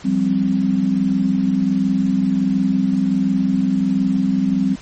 sine chord, F suspended second, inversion none, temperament equal, 174.61 / 196 / 261.6 Hz, F3 / G3 / C4, 0 / 0 / 0 cents, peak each -23 / -17 / -18 dBFS, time 0.04-4.76 s, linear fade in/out 20 ms, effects pink hiss -41 dBFS RMS until 4.81 s + MP3 32 kbps

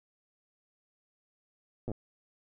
slowing click train, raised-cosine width 2 ms, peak -24 dBFS, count 5, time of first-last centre 1.88-1.916 s, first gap 8 ms, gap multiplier 1.08, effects none

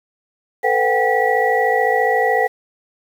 sine tone cluster, 445.4 / 501 / 738 / 792 / 1943 Hz, A4 / B4 / F#5 / G5 / B6, +21 / +25 / -5 / +18 / -29 cents, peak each -20 dBFS, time 0.63-2.48 s, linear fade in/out 20 ms, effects 7-bit

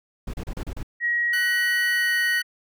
brown noise bursts, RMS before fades -30 dBFS, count 6, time 0.27-0.831 s, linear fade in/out 5 ms, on 66 ms, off 33 ms
sine tone with pitch glide, 1900 to 1888 Hz, A#6 to A#6, +33 to +22 cents, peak -20 dBFS, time 1-2.43 s, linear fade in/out 50 ms, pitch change -11 cents, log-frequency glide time 1.93-2.11 s
20% pulse tone, 1492 Hz, F#6, 14 cents sharp, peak -22 dBFS, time 1.33-2.42 s, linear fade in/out 5 ms
effects none

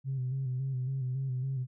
sine tone with vibrato, 130.81 Hz, C3, in tune, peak -29 dBFS, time 0.04-1.67 s, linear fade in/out 50 ms, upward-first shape square, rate 3.6 Hz, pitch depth 49 cents each way, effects tanh soft clip ceiling -26 dBFS

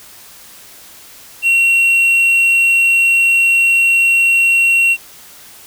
triangle tone, 2734 Hz, F7, 37 cents flat, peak -7 dBFS, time 1.42-4.97 s, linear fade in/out 50 ms, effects white hiss -39 dBFS RMS until 5.66 s

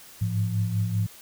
sine tone cluster, 102.2 / 107.3 / 173.2 Hz, G#2 / A2 / F3, -27 / -43 / -14 cents, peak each -31 / -24 / -31 dBFS, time 0.21-1.07 s, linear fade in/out 10 ms, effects white hiss -48 dBFS RMS until 1.21 s

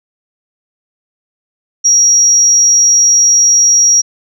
sine tone, 5680 Hz, F8, 28 cents sharp, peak -4 dBFS, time 1.84-4.02 s, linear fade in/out 20 ms, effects tanh soft clip ceiling 0 dBFS

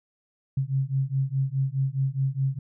sine beating tone pair, 132.6 / 137.4 Hz, C3 / C#3, +23 / -15 cents, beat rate 4.8 Hz, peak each -26 dBFS, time 0.57-2.59 s, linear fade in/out 5 ms, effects none

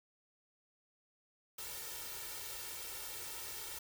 white noise with comb filter, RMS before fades -45 dBFS, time 1.58-3.79 s, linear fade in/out 5 ms, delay 2.2 ms, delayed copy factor +0.8, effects none

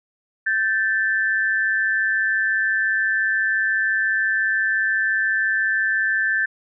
sine tone pair together, 1554.2 / 1760 Hz, G6 / A6, -15 / 0 cents, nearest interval major second, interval 215 cents, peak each -21 / -20 dBFS, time 0.46-6.46 s, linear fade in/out 10 ms, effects none

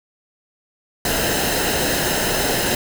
pink noise with comb filter, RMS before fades -20 dBFS, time 1.05-2.75 s, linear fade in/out 2 ms, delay 0.87 ms, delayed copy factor -0.6, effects none

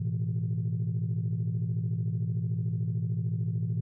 sine chord, A suspended second, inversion none, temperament equal, 110 / 123.47 / 164.81 Hz, A2 / B2 / E3, 0 / 0 / 0 cents, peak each -29 / -31 / -31 dBFS, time 0-3.81 s, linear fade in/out 10 ms, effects tanh soft clip ceiling -22 dBFS

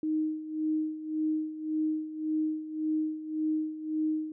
sine tone with tremolo, 311.1 Hz, D#4, in tune, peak -25 dBFS, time 0.03-4.32 s, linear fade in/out 2 ms, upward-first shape sine, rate 1.8 Hz, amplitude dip 75%, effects none

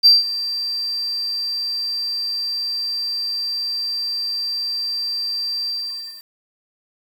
sine tone with ADSR envelope, 4699 Hz, D8, in tune, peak -4 dBFS, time 0.03-6.26 s, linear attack 30 ms, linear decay 170 ms, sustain -17 dB, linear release 570 ms, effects tanh soft clip ceiling -4 dBFS + 7-bit

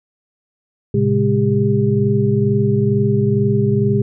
sine tone cluster, 112.5 / 134.7 / 205.5 / 399.9 Hz, A2 / C#3 / G#3 / G4, +39 / -49 / -18 / +35 cents, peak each -18 dBFS, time 0.94-4.02 s, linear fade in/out 5 ms, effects none

